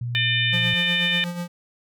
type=tone; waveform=sine; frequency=120.3 Hz; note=B2; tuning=45 cents flat; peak=-25 dBFS; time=0.01-0.74 s; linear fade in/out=5 ms
type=harmonic tone; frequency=600 Hz; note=D5; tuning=37 cents sharp; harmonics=3 / 4 / 5 / 6; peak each=-25 / -25 / -25 / -25 dBFS; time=0.15-1.24 s; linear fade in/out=0 ms
type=tone with tremolo; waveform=square; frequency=174.61 Hz; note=F3; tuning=in tune; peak=-26 dBFS; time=0.52-1.48 s; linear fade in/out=20 ms; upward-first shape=sine; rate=8.2 Hz; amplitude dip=55%
effects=none